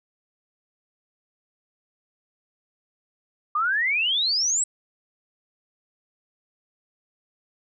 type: exponential sweep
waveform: sine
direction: up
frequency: 1174.7 to 8030 Hz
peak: -20 dBFS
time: 3.55-4.64 s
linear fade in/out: 5 ms
effects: none